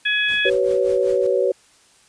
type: harmonic tone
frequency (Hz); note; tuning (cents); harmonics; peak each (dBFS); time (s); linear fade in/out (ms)
842; G#5; +24; 2 / 3 / 4; -20 / -22 / -23; 0.05-0.5; 10
type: noise with tremolo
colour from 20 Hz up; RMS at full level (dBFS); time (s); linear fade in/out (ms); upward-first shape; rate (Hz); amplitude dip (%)
pink; -39; 0.28-1.27; 5; triangle; 5.2; 100
type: chord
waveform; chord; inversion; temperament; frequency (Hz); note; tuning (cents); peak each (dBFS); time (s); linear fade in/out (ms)
sine; F# suspended fourth; none; equal with one note detuned; 379.7 / 493.9 / 554.4; F#4 / B4 / C#5; +45 / 0 / 0; -20; 0.45-1.52; 5
effects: white hiss -54 dBFS RMS until 2.08 s + resampled to 22050 Hz